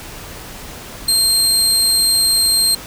25% pulse tone, 4186 Hz, C8, in tune, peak -7 dBFS, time 1.08-2.75 s, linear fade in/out 5 ms, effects pink hiss -33 dBFS RMS until 2.86 s

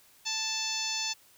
harmonic tone, 880 Hz, A5, in tune, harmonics 1 / 2 / 3 / 4 / 5 / 6 / 7 / 8, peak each -42 / -45 / -37 / -38 / -36 / -37 / -37 / -41 dBFS, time 0.25-1.14 s, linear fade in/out 20 ms, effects white hiss -60 dBFS RMS until 1.37 s

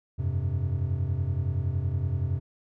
triangle chord, F suspended second, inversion none, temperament equal, 87.31 / 98 / 130.81 Hz, F2 / G2 / C3, 0 / 0 / 0 cents, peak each -27 / -28 / -28 dBFS, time 0.18-2.4 s, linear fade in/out 20 ms, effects none

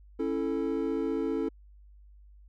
triangle chord, A major, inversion first, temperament just, 275 / 330 / 440 Hz, C#4 / E4 / A4, -14 / +2 / 0 cents, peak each -30 dBFS, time 0.19-1.49 s, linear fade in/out 10 ms, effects added 50 Hz sine -51 dBFS peak until 2.48 s

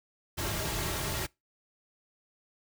pink noise with comb filter, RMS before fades -33 dBFS, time 0.37-1.27 s, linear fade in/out 20 ms, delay 4 ms, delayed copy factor -0.55, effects noise-tail reverb RT60 0.2 s tail -23 dB re dry

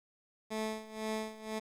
15% pulse tone with tremolo, 218.1 Hz, A3, 15 cents flat, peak -27 dBFS, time 0.5-1.6 s, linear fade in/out 20 ms, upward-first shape sine, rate 2 Hz, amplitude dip 85%, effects low-pass 11000 Hz 12 dB/octave + 10-bit

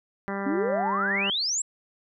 harmonic tone, 197.6 Hz, G3, 14 cents sharp, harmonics 1 / 2 / 3 / 4 / 5 / 6 / 7 / 8 / 9 / 10, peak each -32 / -35 / -37 / -38 / -39 / -40 / -40 / -41 / -42 / -42 dBFS, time 0.28-1.3 s, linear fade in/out 0 ms
sine exponential sweep, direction up, 261.6 to 7902 Hz, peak -24 dBFS, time 0.46-1.62 s, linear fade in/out 5 ms
effects none

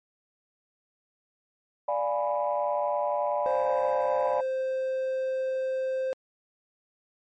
sine chord, D diminished seventh, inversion none, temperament equal, 587.3 / 698.5 / 830.6 / 987.8 Hz, D5 / F5 / Ab5 / Cb6, 0 / 0 / 0 / 0 cents, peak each -27 / -32 / -31 / -31 dBFS, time 1.88-4.41 s, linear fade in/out 5 ms
triangle tone, 523.3 Hz, C5, in tune, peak -24 dBFS, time 3.46-6.13 s, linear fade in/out 0 ms
effects tanh soft clip ceiling -15 dBFS + MP3 32 kbps

